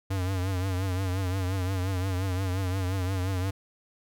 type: tone with vibrato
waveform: square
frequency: 93.5 Hz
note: F#2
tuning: 19 cents sharp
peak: -27 dBFS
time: 0.1-3.51 s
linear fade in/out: 10 ms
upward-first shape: triangle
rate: 5.7 Hz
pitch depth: 87 cents each way
effects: none